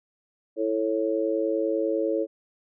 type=chord; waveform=sine; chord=A major; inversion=second; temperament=just; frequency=330 / 440 / 550 Hz; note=E4 / A4 / C#5; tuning=+2 / 0 / -14 cents; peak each=-27 dBFS; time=0.56-2.27 s; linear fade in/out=50 ms; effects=none